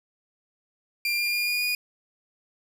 30% pulse tone with pitch steps, 2386 / 2403 / 2419 / 2436 / 2453 Hz, D7 / D7 / D#7 / D#7 / D#7, +27 / +39 / -49 / -37 / -25 cents, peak -21 dBFS, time 1.05-1.75 s, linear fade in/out 2 ms, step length 140 ms, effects 9-bit

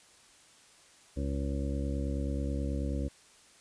harmonic tone, 69.3 Hz, C#2, in tune, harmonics 1 / 2 / 3 / 4 / 5 / 7 / 8, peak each -32 / -39 / -40 / -38 / -44 / -44 / -44 dBFS, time 1.16-3.09 s, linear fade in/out 20 ms, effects white hiss -59 dBFS RMS until 3.6 s + resampled to 22050 Hz

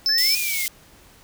triangle tone, 5274 Hz, E8, in tune, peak -16 dBFS, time 0.06-0.35 s, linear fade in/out 0 ms
sine exponential two-way sweep, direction up then down, 1661.2 to 2489 to 2088 Hz, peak -26 dBFS, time 0.09-0.66 s, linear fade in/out 0 ms, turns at 0.37 s
white high-pass noise, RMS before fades -26 dBFS, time 0.18-0.68 s, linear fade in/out 0 ms, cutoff 2900 Hz, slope 24 dB/octave
effects pink hiss -51 dBFS RMS until 1.23 s

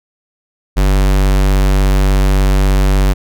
square tone, 48.26 Hz, G1, 26 cents flat, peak -9 dBFS, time 0.76-3.14 s, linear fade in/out 20 ms, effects none

